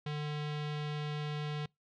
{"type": "tone with low-pass filter", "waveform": "square", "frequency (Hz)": 149.3, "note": "D3", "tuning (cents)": 29, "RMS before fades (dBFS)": -37, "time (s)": [0.06, 1.66], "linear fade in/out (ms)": 5, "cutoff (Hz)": 3600, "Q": 2.1, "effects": ["noise-tail reverb RT60 0.2 s tail -26 dB re dry"]}